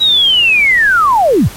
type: linear sweep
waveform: sine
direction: down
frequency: 3900 to 51.91 Hz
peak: -6 dBFS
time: 0-1.49 s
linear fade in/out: 20 ms
effects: pink hiss -31 dBFS RMS until 1.56 s + MP3 64 kbps